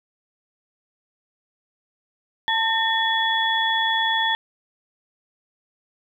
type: tone cluster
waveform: sine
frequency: 892 / 1817 / 3389 Hz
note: A5 / A#6 / G#7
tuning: +23 / -45 / +34 cents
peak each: -23 dBFS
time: 2.48-4.35 s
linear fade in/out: 0 ms
effects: 9-bit